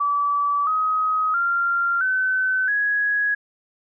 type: tone with pitch steps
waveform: sine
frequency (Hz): 1152 / 1263.5 / 1385.9 / 1520.1 / 1667.3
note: D6 / D#6 / F6 / F#6 / G#6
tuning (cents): -34 / +26 / -14 / +46 / +6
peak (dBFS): -18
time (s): 0-3.35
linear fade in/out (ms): 10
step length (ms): 670
effects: none